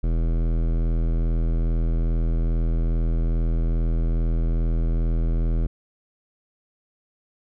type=tone with hard clipping; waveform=sine; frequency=41.2 Hz; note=E1; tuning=in tune; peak=-21 dBFS; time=0.03-5.67 s; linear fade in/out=10 ms; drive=17 dB; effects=none